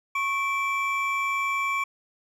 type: tone pair together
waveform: triangle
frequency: 1099.6 / 2330 Hz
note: C#6 / D7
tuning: -14 / -14 cents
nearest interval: octave + minor second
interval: 1300 cents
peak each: -25 dBFS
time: 0.15-1.84 s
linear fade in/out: 5 ms
effects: none